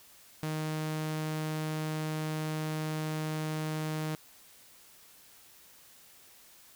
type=tone; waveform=sawtooth; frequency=155.56 Hz; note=D#3; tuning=in tune; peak=-28 dBFS; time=0.43-4.15 s; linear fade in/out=0 ms; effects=white hiss -57 dBFS RMS until 6.75 s